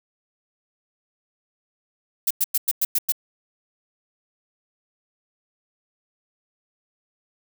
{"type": "noise bursts", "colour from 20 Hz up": "violet", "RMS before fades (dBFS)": -20, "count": 7, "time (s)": [2.27, 3.122], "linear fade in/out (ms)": 5, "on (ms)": 36, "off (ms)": 100, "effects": []}